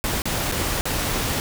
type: noise with dropouts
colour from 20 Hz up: pink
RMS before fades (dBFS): -24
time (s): 0.04-1.4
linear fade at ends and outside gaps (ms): 0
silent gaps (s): 0.219-0.255 / 0.515-0.522 / 0.81-0.855
effects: none